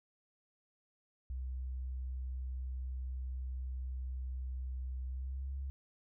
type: tone with pitch glide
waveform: sine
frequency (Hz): 64 to 67.81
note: C2 to C#2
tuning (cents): -38 to -38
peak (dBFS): -37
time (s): 1.3-5.7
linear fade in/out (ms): 0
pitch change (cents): +100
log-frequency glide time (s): 5.08-5.55
effects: none